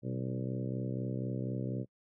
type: harmonic tone with a mistuned harmonic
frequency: 64.1 Hz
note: C2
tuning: 35 cents flat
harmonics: 2 / 3 / 4 / 5 / 6 / 7 / 8 / 9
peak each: -36 / -40 / -42 / -44 / -46 / -47 / -48 / -49 dBFS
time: 0.02-1.86 s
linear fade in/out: 50 ms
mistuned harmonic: 2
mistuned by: -60 cents
effects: noise-tail reverb RT60 0.1 s tail -25 dB re dry